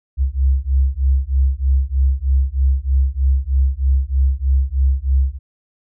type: beating tone pair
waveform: sine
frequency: 65.41 / 68.61 Hz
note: C2 / C#2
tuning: 0 / -17 cents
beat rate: 3.2 Hz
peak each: -16 dBFS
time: 0.17-5.39 s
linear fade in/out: 50 ms
effects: none